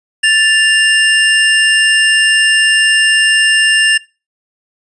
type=tone pair together; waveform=square; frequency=1760 / 2798 Hz; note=A6 / F7; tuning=0 / +3 cents; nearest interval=minor sixth; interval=803 cents; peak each=-11 dBFS; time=0.23-3.98 s; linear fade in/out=10 ms; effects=noise-tail reverb RT60 0.3 s tail -22 dB re dry + resampled to 24000 Hz